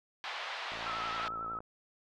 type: band-pass noise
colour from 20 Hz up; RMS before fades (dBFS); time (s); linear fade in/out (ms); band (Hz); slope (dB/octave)
pink; -40; 0.24-1.28; 0; 710 to 4000; 24
type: click train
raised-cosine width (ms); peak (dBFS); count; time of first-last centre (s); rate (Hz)
1; -33; 51; 0.72-1.605; 56.5
type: tone with vibrato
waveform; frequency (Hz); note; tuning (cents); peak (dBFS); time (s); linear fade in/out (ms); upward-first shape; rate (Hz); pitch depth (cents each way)
sine; 1310; E6; -11; -36; 0.86-1.59; 2; triangle; 11; 65
effects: none